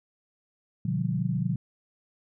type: chord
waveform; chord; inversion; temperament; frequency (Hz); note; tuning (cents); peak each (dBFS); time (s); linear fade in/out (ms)
sine; G dominant seventh; first; just; 122.5 / 147 / 176.4 / 196; B2 / D3 / F3 / G3; -14 / +2 / +18 / 0; -30 / -30 / -29 / -34; 0.85-1.56; 5
effects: none